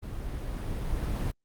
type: noise with level ramp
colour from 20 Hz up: brown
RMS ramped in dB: -37 to -28 dBFS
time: 0.02-1.32 s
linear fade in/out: 20 ms
effects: Opus 32 kbps